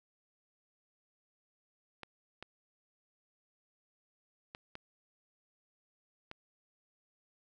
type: clicks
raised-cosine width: 0.3 ms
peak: -28 dBFS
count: 5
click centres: 2.033 / 2.426 / 4.549 / 4.754 / 6.314 s
effects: none